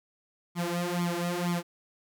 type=tone with flanger; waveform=sawtooth; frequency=174.3 Hz; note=F3; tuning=3 cents flat; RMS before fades=-30 dBFS; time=0.55-1.63 s; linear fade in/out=50 ms; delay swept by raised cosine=0.89 to 4.19 ms; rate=2.1 Hz; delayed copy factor=+0.9; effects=none